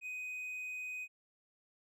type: tone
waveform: triangle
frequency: 2502 Hz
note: D#7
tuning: 9 cents sharp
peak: -38 dBFS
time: 0.01-1.08 s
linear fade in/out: 50 ms
effects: none